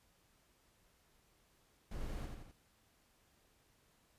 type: noise with echo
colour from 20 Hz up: brown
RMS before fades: -43 dBFS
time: 1.91-2.26 s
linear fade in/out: 5 ms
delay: 85 ms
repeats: 3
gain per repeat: -4 dB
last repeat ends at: 2.515 s
effects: pink hiss -72 dBFS RMS until 4.18 s + resampled to 32000 Hz